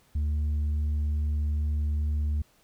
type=tone with tanh clipping; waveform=sine; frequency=74.8 Hz; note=D2; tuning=32 cents sharp; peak=-25 dBFS; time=0.15-2.42 s; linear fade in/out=5 ms; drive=3 dB; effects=pink hiss -63 dBFS RMS until 2.63 s